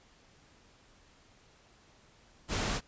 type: noise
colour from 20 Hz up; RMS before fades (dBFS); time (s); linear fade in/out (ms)
pink; -32; 2.48-2.81; 50
effects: pink hiss -62 dBFS RMS until 2.87 s + resampled to 16000 Hz